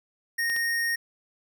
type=tone; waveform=square; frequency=1856 Hz; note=A#6; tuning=8 cents flat; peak=-25 dBFS; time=0.38-0.96 s; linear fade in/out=10 ms
type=clicks; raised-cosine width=0.2 ms; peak=-21 dBFS; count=2; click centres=0.499 / 0.564 s
effects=none